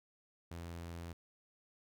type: tone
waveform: sawtooth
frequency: 84.9 Hz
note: F2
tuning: 48 cents flat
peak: -40 dBFS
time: 0.51-1.13 s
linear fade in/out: 5 ms
effects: none